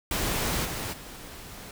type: noise with level steps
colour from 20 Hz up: pink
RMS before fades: -28 / -33 / -43 dBFS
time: 0.11-1.71 s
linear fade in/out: 2 ms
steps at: 0.64 / 0.92 s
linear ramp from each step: 20 ms
effects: none